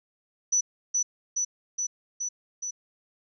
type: tone with echo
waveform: sine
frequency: 5950 Hz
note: F#8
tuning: 9 cents sharp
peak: -20 dBFS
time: 0.52-0.61 s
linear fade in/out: 10 ms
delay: 420 ms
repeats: 5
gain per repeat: -2 dB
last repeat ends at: 2.71 s
effects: none